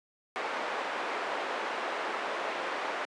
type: band-pass noise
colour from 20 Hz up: pink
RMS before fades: -34 dBFS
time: 0.36-3.05 s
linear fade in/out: 0 ms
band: 460 to 2000 Hz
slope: 12 dB/octave
effects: high-pass 300 Hz 12 dB/octave + resampled to 22050 Hz